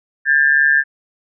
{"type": "tone pair together", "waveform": "sine", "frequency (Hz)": [1616.5, 1760], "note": ["G#6", "A6"], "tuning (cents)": [-47, 0], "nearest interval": "minor second", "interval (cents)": 147, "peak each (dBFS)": -13, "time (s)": [0.25, 0.84], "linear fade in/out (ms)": 50, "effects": []}